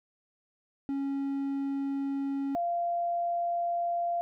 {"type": "tone pair in turn", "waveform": ["triangle", "sine"], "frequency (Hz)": [276.1, 690.9], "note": ["C#4", "F5"], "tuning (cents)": [-7, -19], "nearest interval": "octave + major third", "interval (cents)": 1588, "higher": "second", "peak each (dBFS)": -27, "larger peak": "neither", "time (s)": [[0.89, 2.55], [2.55, 4.21]], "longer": "neither", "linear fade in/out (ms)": 0, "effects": []}